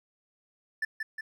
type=tone with echo; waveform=triangle; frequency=1760 Hz; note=A6; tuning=in tune; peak=-25 dBFS; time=0.82-0.85 s; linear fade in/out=5 ms; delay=180 ms; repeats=2; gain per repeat=-4 dB; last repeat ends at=1.21 s; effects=none